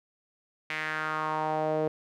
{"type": "tone with band-pass filter sweep", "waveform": "sawtooth", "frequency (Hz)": 155.56, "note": "D#3", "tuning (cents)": 0, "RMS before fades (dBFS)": -30, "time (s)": [0.7, 1.88], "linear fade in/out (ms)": 2, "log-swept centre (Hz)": [2200, 500], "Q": 3.2, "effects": []}